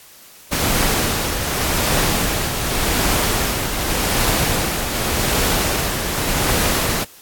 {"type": "noise with tremolo", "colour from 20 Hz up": "pink", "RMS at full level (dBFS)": -17, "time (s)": [0.51, 7.05], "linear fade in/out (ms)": 20, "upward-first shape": "triangle", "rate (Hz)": 0.86, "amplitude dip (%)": 50, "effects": ["white hiss -44 dBFS RMS until 7.21 s", "AAC 64 kbps"]}